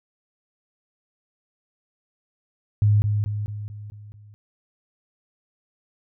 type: tone with echo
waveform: sine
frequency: 104.4 Hz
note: G#2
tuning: 10 cents sharp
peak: -14 dBFS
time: 2.82-3.02 s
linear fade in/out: 0 ms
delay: 220 ms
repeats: 6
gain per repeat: -5 dB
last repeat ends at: 4.34 s
effects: none